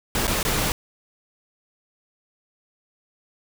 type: noise with dropouts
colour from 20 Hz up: pink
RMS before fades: -23 dBFS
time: 0.15-0.72 s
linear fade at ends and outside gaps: 1 ms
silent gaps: 0.27-0.278 / 0.429-0.45 s
effects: none